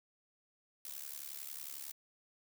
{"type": "noise with amplitude modulation", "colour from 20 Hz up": "blue", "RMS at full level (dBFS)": -42, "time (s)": [0.85, 1.92], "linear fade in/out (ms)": 2, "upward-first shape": "sine", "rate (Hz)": 71, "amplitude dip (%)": 90, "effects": []}